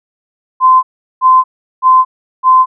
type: tone bursts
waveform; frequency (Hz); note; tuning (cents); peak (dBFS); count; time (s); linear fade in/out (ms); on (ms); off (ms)
sine; 1032; C6; -24; -3; 4; 0.6-2.66; 50; 230; 380
effects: none